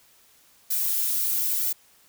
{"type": "noise with flanger", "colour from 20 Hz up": "violet", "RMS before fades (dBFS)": -25, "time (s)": [0.7, 1.73], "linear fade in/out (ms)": 10, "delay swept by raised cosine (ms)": [2, 4.2], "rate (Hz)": 1, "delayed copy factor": 0.9, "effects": ["white hiss -58 dBFS RMS until 2.08 s"]}